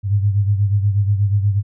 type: beating tone pair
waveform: sine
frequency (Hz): 100 / 108.3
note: G2 / A2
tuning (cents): +35 / -27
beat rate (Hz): 8.3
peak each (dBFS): -14 / -21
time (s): 0.03-1.63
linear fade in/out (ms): 50
effects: none